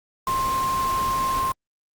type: tone in noise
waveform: sine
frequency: 1056 Hz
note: C6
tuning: 16 cents sharp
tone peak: -21 dBFS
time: 0.27-1.52 s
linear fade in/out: 2 ms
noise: pink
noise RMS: -32 dBFS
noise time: 0.27-1.52 s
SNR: +8 dB
effects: Opus 48 kbps